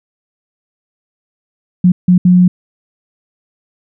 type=tone bursts at uneven times; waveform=sine; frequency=180.2 Hz; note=F#3; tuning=45 cents flat; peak=-4 dBFS; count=3; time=1.84-1.92 / 2.08-2.18 / 2.25-2.48 s; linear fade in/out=5 ms; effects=none